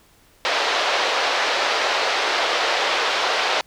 pink band-pass noise, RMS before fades -21 dBFS, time 0.45-3.61 s, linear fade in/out 0 ms, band 490 to 4800 Hz, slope 24 dB/octave, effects pink hiss -55 dBFS RMS until 3.66 s

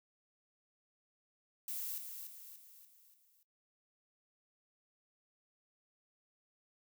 violet noise with echo, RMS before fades -41 dBFS, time 1.68-1.98 s, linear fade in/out 2 ms, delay 290 ms, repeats 5, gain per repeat -6 dB, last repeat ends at 3.43 s, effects noise-tail reverb RT60 0.1 s tail -17 dB re dry

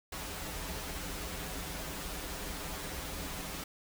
pink noise with comb filter, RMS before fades -40 dBFS, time 0.12-3.64 s, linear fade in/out 5 ms, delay 8.6 ms, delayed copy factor -0.85, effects none

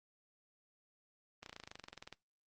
slowing click train, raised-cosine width 0.2 ms, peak -30 dBFS, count 18, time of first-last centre 1.43-2.126 s, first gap 32 ms, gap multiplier 1.03, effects noise-tail reverb RT60 0.2 s tail -23 dB re dry + Opus 24 kbps

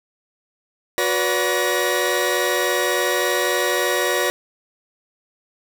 sawtooth tone cluster, 365.2 / 490.5 / 574 / 1894 Hz, F#4 / B4 / D5 / A#6, -23 / -12 / -40 / +27 cents, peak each -20 dBFS, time 0.98-4.3 s, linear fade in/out 0 ms, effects none

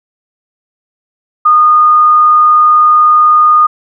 sine tone, 1226 Hz, D#6, 26 cents flat, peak -3 dBFS, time 1.45-3.67 s, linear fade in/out 10 ms, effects none

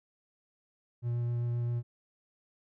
triangle tone with vibrato, 119.5 Hz, A#2, 43 cents sharp, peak -27 dBFS, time 1.02-1.83 s, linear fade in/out 50 ms, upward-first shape sine, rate 7.6 Hz, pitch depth 8 cents each way, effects none

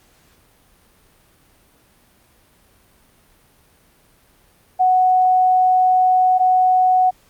sine tone pair in turn, 740 / 740 Hz, F#5 / F#5, 0 / 0 cents, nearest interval unison, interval 0 cents, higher neither, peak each -11 / -11 dBFS, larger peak neither, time 4.79-6.39 / 6.39-7.11 s, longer first, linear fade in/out 20 ms, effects pink hiss -55 dBFS RMS until 7.29 s + Opus 48 kbps

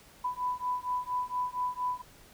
sine beating tone pair, 993 / 997.3 Hz, B5 / B5, +9 / +17 cents, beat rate 4.3 Hz, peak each -33 / -33 dBFS, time 0.24-2.02 s, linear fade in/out 10 ms, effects pink hiss -56 dBFS RMS until 2.33 s

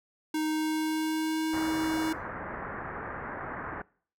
square tone with pitch glide, 311.1 to 317.8 Hz, D#4 to D#4, 0 to +37 cents, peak -28 dBFS, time 0.34-2.13 s, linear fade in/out 5 ms, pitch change +37 cents, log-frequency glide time 0.47-1.63 s
white low-pass noise, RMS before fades -38 dBFS, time 1.53-3.82 s, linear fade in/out 5 ms, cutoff 1800 Hz, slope 48 dB/octave
effects noise-tail reverb RT60 0.5 s tail -23 dB re dry

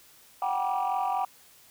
sine chord, G major seventh, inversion third, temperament equal with one note detuned, 740 / 784 / 965.2 / 1174.7 Hz, F#5 / G5 / B5 / D6, 0 / 0 / -40 / 0 cents, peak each -29 / -28 / -31 / -33 dBFS, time 0.42-1.25 s, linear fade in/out 2 ms, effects tanh soft clip ceiling -20 dBFS + white hiss -56 dBFS RMS until 1.7 s

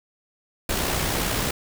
pink noise with amplitude modulation, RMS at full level -23 dBFS, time 0.69-1.51 s, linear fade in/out 5 ms, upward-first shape sine, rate 63 Hz, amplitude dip 40%, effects none

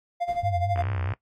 triangle tone with tremolo, 698.5 Hz, F5, in tune, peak -20 dBFS, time 0.2-0.83 s, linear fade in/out 20 ms, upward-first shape sine, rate 12 Hz, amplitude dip 80%
brown noise with exponential decay, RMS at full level -36 dBFS, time 0.28-0.7 s, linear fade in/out 2 ms, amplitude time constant 90 ms
sine tone with vibrato, 93.9 Hz, F#2, 26 cents sharp, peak -25 dBFS, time 0.43-1.13 s, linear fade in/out 5 ms, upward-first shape sine, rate 4.7 Hz, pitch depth 130 cents each way
click train, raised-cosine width 0.5 ms, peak -19 dBFS, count 25, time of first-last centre 0.76-1.137 s, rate 63.7 Hz
effects noise-tail reverb RT60 0.1 s tail -19 dB re dry + MP3 64 kbps

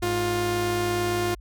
sawtooth tone pair together, 104.9 / 352.8 Hz, G#2 / F4, +18 / +18 cents, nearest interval octave + major sixth, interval 2100 cents, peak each -26 / -20 dBFS, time 0.02-1.35 s, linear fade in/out 10 ms, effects added 50 Hz sine -41 dBFS peak until 1.4 s

